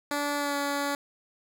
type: tone with pitch glide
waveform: 10% pulse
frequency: 289.2 to 284.2 Hz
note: D4 to C#4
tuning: -27 to +43 cents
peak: -19 dBFS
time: 0.11-0.95 s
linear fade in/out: 2 ms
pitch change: -30 cents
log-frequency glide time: 0.37-0.56 s
effects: none